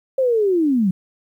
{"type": "linear sweep", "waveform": "sine", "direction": "down", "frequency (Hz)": [540, 174.61], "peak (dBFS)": -14, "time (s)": [0.18, 0.91], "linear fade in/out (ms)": 5, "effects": ["9-bit"]}